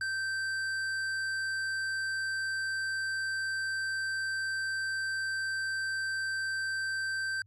sine tone with hard clipping, 1559 Hz, G6, 10 cents flat, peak -32 dBFS, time 0.01-7.42 s, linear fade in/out 2 ms, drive 10 dB, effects added 101 Hz sine -57 dBFS peak until 7.46 s + MP3 64 kbps

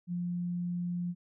sine tone, 175.7 Hz, F3, 11 cents sharp, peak -31 dBFS, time 0.07-1.15 s, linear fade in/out 50 ms, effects none

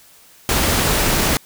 pink noise, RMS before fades -17 dBFS, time 0.49-1.37 s, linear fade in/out 0 ms, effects white hiss -48 dBFS RMS until 1.45 s

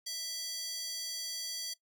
square tone with high-pass filter, 659.3 Hz, E5, in tune, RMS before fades -39 dBFS, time 0.06-1.74 s, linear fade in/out 10 ms, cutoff 4700 Hz, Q 2.5, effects noise-tail reverb RT60 0.1 s tail -18 dB re dry

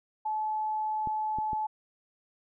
sine tone, 862 Hz, A5, 36 cents flat, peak -28 dBFS, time 0.25-1.67 s, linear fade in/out 10 ms
clicks, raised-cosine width 3 ms, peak -27 dBFS, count 3, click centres 1.073 / 1.386 / 1.532 s
effects none

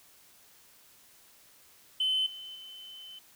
sine tone with level steps, 3051 Hz, G7, 48 cents flat, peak -24 / -41 / -44 dBFS, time 2-3.19 s, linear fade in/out 5 ms, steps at 2.26 / 2.55 s, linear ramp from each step 5 ms, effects tanh soft clip ceiling -22 dBFS + white hiss -59 dBFS RMS until 3.35 s

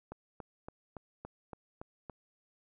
click train, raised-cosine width 1 ms, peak -29 dBFS, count 8, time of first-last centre 0.12-2.097 s, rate 3.54 Hz, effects none

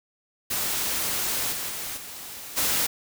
white noise with level steps, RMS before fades -27 / -31 / -33 / -39 / -24 dBFS, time 0.5-2.87 s, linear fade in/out 10 ms, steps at 1.51 / 1.68 / 1.96 / 2.56 s, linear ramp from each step 20 ms, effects none

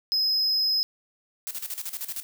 triangle tone, 5090 Hz, D#8, 39 cents sharp, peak -20 dBFS, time 0.12-0.83 s, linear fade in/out 0 ms
blue noise with tremolo, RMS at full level -32 dBFS, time 1.47-2.23 s, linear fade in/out 0 ms, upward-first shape square, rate 13 Hz, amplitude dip 75%
effects none

